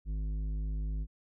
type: tone with tanh clipping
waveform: sine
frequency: 52 Hz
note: G#1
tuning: 3 cents sharp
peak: -33 dBFS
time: 0.05-1.07 s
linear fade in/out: 50 ms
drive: 10 dB
effects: none